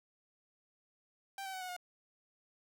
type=tone with pitch steps; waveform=sawtooth; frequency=784 / 767 / 750.3 / 734 / 718.1 Hz; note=G5 / G5 / F#5 / F#5 / F5; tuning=0 / -38 / +24 / -14 / +48 cents; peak=-37 dBFS; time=1.38-1.765 s; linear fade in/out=2 ms; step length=77 ms; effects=none